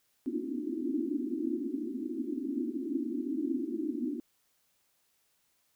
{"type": "band-pass noise", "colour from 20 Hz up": "pink", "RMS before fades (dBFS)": -34, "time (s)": [0.26, 4.2], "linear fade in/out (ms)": 0, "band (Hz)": [240, 350], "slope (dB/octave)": 96, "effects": ["white hiss -73 dBFS RMS until 5.75 s"]}